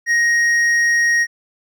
sine tone with hard clipping, 1875 Hz, A#6, 10 cents sharp, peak -14 dBFS, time 0.06-1.27 s, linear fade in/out 50 ms, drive 6 dB, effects none

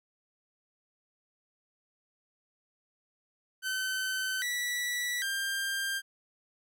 sawtooth tone with pitch steps, 1528 / 1952 / 1592 Hz, G6 / B6 / G6, -45 / -21 / +26 cents, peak -27 dBFS, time 3.62-6.02 s, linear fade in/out 50 ms, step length 800 ms, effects none

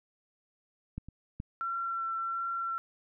clicks, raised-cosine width 5 ms, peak -24 / -33 / -24 dBFS, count 3, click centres 0.98 / 1.086 / 1.401 s
sine tone with vibrato, 1355 Hz, E6, 47 cents sharp, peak -31 dBFS, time 1.61-2.78 s, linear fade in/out 0 ms, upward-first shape triangle, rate 1.4 Hz, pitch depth 15 cents each way
effects none

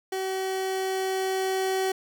30% pulse tone with level ramp, 379.9 Hz, F#4, 46 cents sharp, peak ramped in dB -25 to -21 dBFS, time 0.12-1.92 s, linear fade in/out 5 ms, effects none

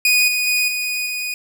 sawtooth tone with level steps, 2477 Hz, D#7, 8 cents flat, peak -9 / -14 / -12 / -17 / -19 dBFS, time 0.05-1.34 s, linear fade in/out 2 ms, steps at 0.28 / 0.47 / 0.68 / 1.06 s, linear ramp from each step 2 ms, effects none

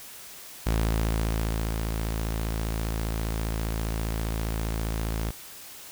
sawtooth tone with ADSR envelope, 55 Hz, A1, in tune, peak -18 dBFS, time 0.66-5.31 s, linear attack 10 ms, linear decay 1100 ms, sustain -5 dB, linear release 7 ms, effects white hiss -44 dBFS RMS until 5.91 s

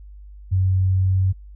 sine tone with pitch glide, 93.9 to 94.44 Hz, F#2 to F#2, +26 to +36 cents, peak -15 dBFS, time 0.51-1.33 s, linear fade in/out 20 ms, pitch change +10 cents, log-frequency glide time 0.87-1.18 s, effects added 50 Hz sine -38 dBFS peak until 1.55 s

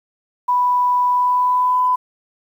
sine tone with pitch glide, 987.8 to 1002.2 Hz, B5 to B5, 0 to +25 cents, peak -13 dBFS, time 0.48-1.96 s, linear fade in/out 10 ms, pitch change +25 cents, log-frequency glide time 1.11-1.78 s, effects 8-bit

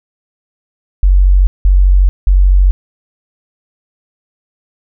sine tone bursts, 46.66 Hz, F#1, 15 cents sharp, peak -4 dBFS, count 3, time 1.03-2.71 s, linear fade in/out 0 ms, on 440 ms, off 180 ms, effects none

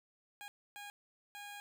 15% pulse tone bursts at uneven times, 818 Hz, G#5, 26 cents flat, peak -40 dBFS, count 3, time 0.41-0.48 / 0.76-0.9 / 1.35-1.6 s, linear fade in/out 0 ms, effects none

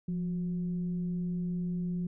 sine tone with frequency modulation, 175.3 Hz, F3, 7 cents sharp, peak -30 dBFS, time 0.08-2.07 s, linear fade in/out 5 ms, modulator 194 Hz, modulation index 0.25, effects none

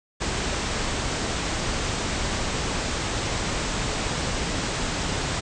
pink low-pass noise, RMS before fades -27 dBFS, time 0.2-5.41 s, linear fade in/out 20 ms, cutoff 8400 Hz, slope 96 dB/octave, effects none

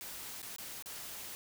white noise with dropouts, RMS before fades -45 dBFS, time 0.01-1.35 s, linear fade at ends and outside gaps 0 ms, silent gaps 0.418-0.428 / 0.562-0.584 / 0.824-0.859 s, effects none

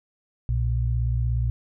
sine tone pair together, 61.74 / 118.52 Hz, B1 / A#2, 0 / +29 cents, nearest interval major seventh, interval 1129 cents, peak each -23 / -24 dBFS, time 0.49-1.5 s, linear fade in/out 0 ms, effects none

